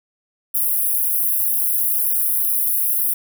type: high-pass noise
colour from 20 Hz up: white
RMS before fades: -19 dBFS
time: 0.54-3.14 s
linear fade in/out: 10 ms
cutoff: 10000 Hz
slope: 96 dB/octave
effects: none